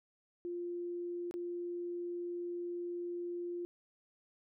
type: tone with dropouts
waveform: sine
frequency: 349.2 Hz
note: F4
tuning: in tune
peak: -37 dBFS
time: 0.45-3.65 s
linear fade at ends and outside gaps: 0 ms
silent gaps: 1.311-1.34 s
effects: none